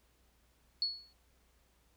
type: tone with exponential decay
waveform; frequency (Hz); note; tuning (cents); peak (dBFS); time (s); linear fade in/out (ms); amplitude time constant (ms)
sine; 4381; C#8; -21; -27; 0.82-1.13; 1; 66
effects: added 60 Hz sine -70 dBFS peak until 1.96 s + pink hiss -72 dBFS RMS until 1.96 s